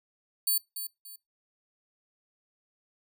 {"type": "tone with echo", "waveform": "5% pulse", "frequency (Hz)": 4500, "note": "C#8", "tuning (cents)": 25, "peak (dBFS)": -17, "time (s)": [0.47, 0.58], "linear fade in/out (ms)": 5, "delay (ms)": 290, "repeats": 2, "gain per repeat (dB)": -10, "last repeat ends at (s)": 1.16, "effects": ["noise-tail reverb RT60 0.2 s tail -24 dB re dry"]}